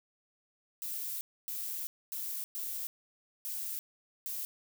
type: noise bursts at uneven times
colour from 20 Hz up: violet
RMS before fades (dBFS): -38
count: 6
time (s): 0.82-1.21 / 1.48-1.87 / 2.12-2.44 / 2.55-2.87 / 3.45-3.79 / 4.26-4.45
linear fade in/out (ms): 0
effects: none